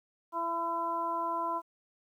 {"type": "harmonic tone", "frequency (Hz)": 336.1, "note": "E4", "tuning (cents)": 34, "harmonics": [1, 2, 3, 4], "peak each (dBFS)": [-41, -38, -31, -42], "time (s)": [0.32, 1.62], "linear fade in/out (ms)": 50, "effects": ["11-bit"]}